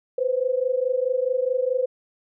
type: tone pair together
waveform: sine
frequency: 498.6 / 523.3 Hz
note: B4 / C5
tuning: +16 / 0 cents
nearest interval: minor second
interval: 84 cents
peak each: -23 dBFS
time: 0.18-1.86 s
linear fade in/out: 5 ms
effects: none